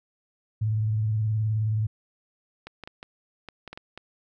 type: tone with vibrato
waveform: sine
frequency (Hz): 108.5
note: A2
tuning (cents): -24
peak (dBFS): -22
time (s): 0.61-1.87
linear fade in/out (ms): 10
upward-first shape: sine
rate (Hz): 19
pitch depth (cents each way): 48
type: clicks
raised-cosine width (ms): 0.3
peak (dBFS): -23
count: 9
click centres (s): 2.67 / 2.837 / 2.875 / 3.029 / 3.487 / 3.677 / 3.73 / 3.775 / 3.976
effects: none